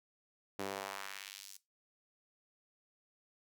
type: tone with high-pass filter sweep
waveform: sawtooth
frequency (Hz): 98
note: G2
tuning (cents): 0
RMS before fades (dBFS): -45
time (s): 0.59-1.57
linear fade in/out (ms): 0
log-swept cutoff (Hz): 310 to 6800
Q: 1.1
effects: noise-tail reverb RT60 0.2 s tail -17 dB re dry